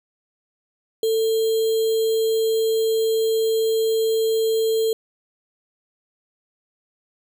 sine tone with sample-and-hold, 445.5 Hz, A4, 22 cents sharp, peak -17 dBFS, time 1.03-4.93 s, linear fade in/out 2 ms, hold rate 3675 Hz, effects none

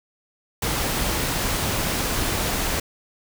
pink noise, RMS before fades -24 dBFS, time 0.62-2.8 s, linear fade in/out 5 ms, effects none

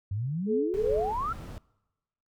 sine exponential sweep, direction up, 93.1 to 1394 Hz, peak -28 dBFS, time 0.11-1.33 s, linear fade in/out 5 ms
sine tone with tremolo, 429.3 Hz, A4, 43 cents flat, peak -24 dBFS, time 0.46-1.14 s, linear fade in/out 50 ms, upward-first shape sine, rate 2.7 Hz, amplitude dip 65%
brown noise, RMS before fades -39 dBFS, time 0.74-1.58 s, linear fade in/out 0 ms
effects noise-tail reverb RT60 1.0 s tail -24 dB re dry

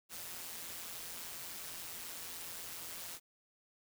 white noise with amplitude modulation, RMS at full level -43 dBFS, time 0.09-3.2 s, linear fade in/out 50 ms, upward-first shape sine, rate 171 Hz, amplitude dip 60%, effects none

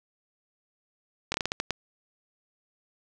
slowing click train, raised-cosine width 0.2 ms, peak -10 dBFS, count 8, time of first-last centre 1.32-1.707 s, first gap 22 ms, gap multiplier 1.3, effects none

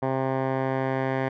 10% pulse tone with low-pass filter sweep, 132.6 Hz, C3, 23 cents sharp, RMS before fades -26 dBFS, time 0.02-1.29 s, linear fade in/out 10 ms, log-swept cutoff 1100 to 1700 Hz, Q 1.6, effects none

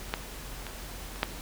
clicks, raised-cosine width 0.3 ms, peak -11 / -21 / -28 / -8 dBFS, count 4, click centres 0.139 / 0.667 / 1.159 / 1.231 s, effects added 45 Hz sine -43 dBFS peak until 1.41 s + pink hiss -43 dBFS RMS until 1.41 s

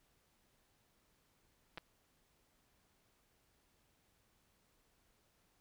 clicks, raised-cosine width 0.3 ms, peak -30 dBFS, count 2, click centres 1.775 / 1.781 s, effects pink hiss -75 dBFS RMS until 5.6 s

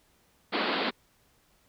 pink band-pass noise, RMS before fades -29 dBFS, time 0.52-0.91 s, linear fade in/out 20 ms, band 190 to 4600 Hz, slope 96 dB/octave, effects pink hiss -66 dBFS RMS until 1.68 s

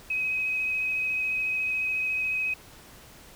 sine tone with vibrato, 2532 Hz, D#7, 30 cents sharp, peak -25 dBFS, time 0.1-2.54 s, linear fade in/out 5 ms, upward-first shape square, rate 14 Hz, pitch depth 10 cents each way, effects pink hiss -50 dBFS RMS until 3.35 s

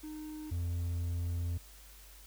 triangle tone pair in turn, 307.1 / 86.18 Hz, D#4 / F2, -23 / -22 cents, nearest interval octave + minor seventh, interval 2199 cents, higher first, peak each -39 / -30 dBFS, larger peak second, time 0.03-0.51 / 0.51-1.58 s, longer second, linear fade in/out 10 ms, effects added 50 Hz sine -54 dBFS peak until 2.26 s + white hiss -57 dBFS RMS until 2.26 s

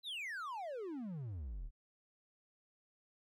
triangle exponential sweep, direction down, 4081 to 32.7 Hz, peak -39 dBFS, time 0.03-1.71 s, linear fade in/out 50 ms, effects none

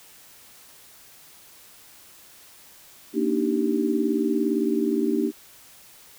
sine chord, Eb major seventh, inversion second, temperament just, 233.3 / 291.7 / 311.1 / 388.9 Hz, Bb3 / D4 / Eb4 / G4, +2 / -12 / 0 / -14 cents, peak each -26 dBFS, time 3.13-5.32 s, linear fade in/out 50 ms, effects white hiss -50 dBFS RMS until 6.18 s

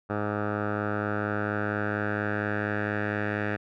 10% pulse tone with low-pass filter sweep, 104.3 Hz, G#2, 8 cents sharp, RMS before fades -29 dBFS, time 0.09-3.57 s, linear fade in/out 20 ms, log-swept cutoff 1200 to 1900 Hz, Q 3.5, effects none

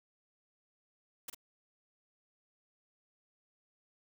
white noise with echo, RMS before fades -42 dBFS, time 1.28-1.3 s, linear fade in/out 5 ms, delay 47 ms, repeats 1, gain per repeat -6 dB, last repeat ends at 1.347 s, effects none

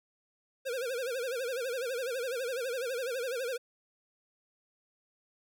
square tone with vibrato, 500 Hz, B4, 21 cents sharp, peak -33 dBFS, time 0.65-3.58 s, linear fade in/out 20 ms, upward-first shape sine, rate 12 Hz, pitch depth 140 cents each way, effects none

